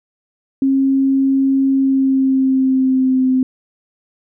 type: tone with pitch glide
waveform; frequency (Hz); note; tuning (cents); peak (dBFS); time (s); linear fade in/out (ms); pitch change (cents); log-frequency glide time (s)
sine; 270 to 258.6; C#4 to C4; -45 to -20; -11; 0.62-3.43; 2; -75; 1.7-3.28
effects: none